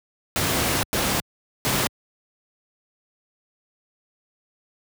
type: noise bursts at uneven times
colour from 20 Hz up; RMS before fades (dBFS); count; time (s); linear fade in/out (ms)
pink; -22; 3; 0.36-0.83 / 0.93-1.2 / 1.65-1.87; 0
effects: high-pass 80 Hz 12 dB/octave